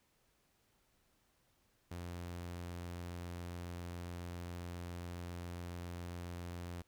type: tone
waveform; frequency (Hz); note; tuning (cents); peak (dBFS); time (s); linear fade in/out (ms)
sawtooth; 87.31; F2; 0; -39; 1.91-6.82; 5
effects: pink hiss -75 dBFS RMS until 6.87 s